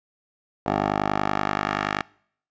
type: tone with band-pass filter sweep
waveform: 10% pulse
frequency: 50.5 Hz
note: G#1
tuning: 48 cents flat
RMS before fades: -25 dBFS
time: 0.66-2.02 s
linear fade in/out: 5 ms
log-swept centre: 710 to 1600 Hz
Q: 1.2
effects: noise-tail reverb RT60 0.6 s tail -24 dB re dry + resampled to 16000 Hz